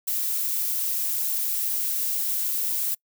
violet noise, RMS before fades -26 dBFS, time 0.07-2.95 s, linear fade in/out 10 ms, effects noise-tail reverb RT60 0.1 s tail -26 dB re dry

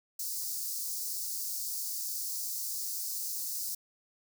white high-pass noise, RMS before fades -36 dBFS, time 0.19-3.75 s, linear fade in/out 5 ms, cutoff 4600 Hz, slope 48 dB/octave, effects none

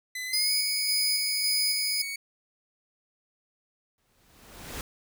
sawtooth tone with pitch glide, 2012 to 2232 Hz, B6 to C#7, +32 to +11 cents, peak -29 dBFS, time 0.15-2.16 s, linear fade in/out 5 ms, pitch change +179 cents, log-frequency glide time 0.27-0.52 s
sawtooth tone with tremolo, 4978 Hz, D#8, in tune, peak -21 dBFS, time 0.33-2.02 s, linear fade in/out 5 ms, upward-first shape square, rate 1.8 Hz, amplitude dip 30%
pink noise with exponential growth, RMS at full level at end -35 dBFS, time 3.98-4.81 s, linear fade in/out 1 ms, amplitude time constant 180 ms
effects none

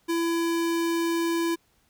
square tone, 335.1 Hz, E4, 29 cents sharp, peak -24 dBFS, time 0.08-1.56 s, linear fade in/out 20 ms, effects pink hiss -66 dBFS RMS until 1.89 s

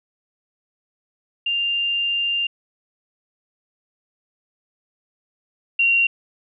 sine tone pair in turn, 2794 / 2756 Hz, F7 / F7, 0 / -24 cents, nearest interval unison, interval 24 cents, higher first, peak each -19 / -14 dBFS, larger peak second, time 1.46-2.47 / 5.79-6.07 s, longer first, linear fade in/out 5 ms, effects none

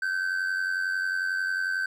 triangle tone with amplitude modulation, 1542 Hz, G6, 29 cents flat, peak -21 dBFS, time 0.02-1.86 s, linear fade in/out 5 ms, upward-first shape sine, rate 91.1 Hz, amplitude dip 60%, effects none

